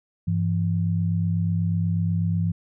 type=tone pair together; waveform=sine; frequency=100 / 168.18 Hz; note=G2 / E3; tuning=+35 / +35 cents; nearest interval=major sixth; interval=900 cents; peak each=-23 dBFS; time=0.27-2.52 s; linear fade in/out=10 ms; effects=none